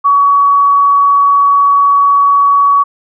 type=tone; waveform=sine; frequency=1129 Hz; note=C#6; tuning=31 cents sharp; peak=-5 dBFS; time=0.04-2.84 s; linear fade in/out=20 ms; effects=none